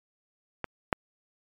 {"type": "clicks", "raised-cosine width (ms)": 0.5, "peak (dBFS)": [-16, -7], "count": 2, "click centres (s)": [0.643, 0.928], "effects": ["MP3 96 kbps"]}